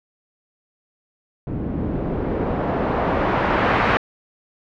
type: noise with low-pass filter sweep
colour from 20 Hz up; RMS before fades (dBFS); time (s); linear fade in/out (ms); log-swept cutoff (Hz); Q
white; -21; 1.47-3.97; 0; 220 to 1700; 0.82
effects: low-pass 3000 Hz 12 dB/octave